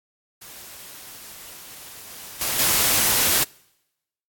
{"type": "noise with level steps", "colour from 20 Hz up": "white", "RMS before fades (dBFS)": [-41, -39, -24, -19], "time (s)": [0.41, 3.44], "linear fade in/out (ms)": 10, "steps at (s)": [2.1, 2.41, 2.59], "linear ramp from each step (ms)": 2, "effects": ["noise-tail reverb RT60 0.9 s tail -26 dB re dry", "AAC 64 kbps"]}